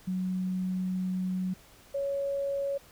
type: tone pair in turn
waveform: sine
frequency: 185 / 557.1 Hz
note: F#3 / C#5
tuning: 0 / +9 cents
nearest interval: octave + perfect fifth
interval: 1909 cents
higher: second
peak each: -28 dBFS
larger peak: neither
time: 0.07-1.54 / 1.94-2.78 s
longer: first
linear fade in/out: 10 ms
effects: pink hiss -56 dBFS RMS until 2.91 s